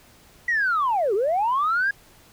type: linear two-way sweep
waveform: sine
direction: down then up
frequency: 1968 to 370 to 1661 Hz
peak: -18 dBFS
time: 0.48-1.91 s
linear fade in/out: 5 ms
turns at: 1.14 s
effects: tanh soft clip ceiling -15 dBFS + pink hiss -53 dBFS RMS until 2.32 s